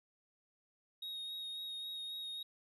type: tone with vibrato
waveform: triangle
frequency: 3750 Hz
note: A#7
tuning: 10 cents sharp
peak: -40 dBFS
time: 1.02-2.43 s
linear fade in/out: 5 ms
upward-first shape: sine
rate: 3.7 Hz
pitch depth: 16 cents each way
effects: none